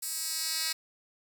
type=tone with high-pass filter sweep; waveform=10% pulse; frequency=320.1 Hz; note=D#4; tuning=49 cents sharp; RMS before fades=-33 dBFS; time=0.02-0.73 s; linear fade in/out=10 ms; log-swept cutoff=8400 to 3600 Hz; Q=1.1; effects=none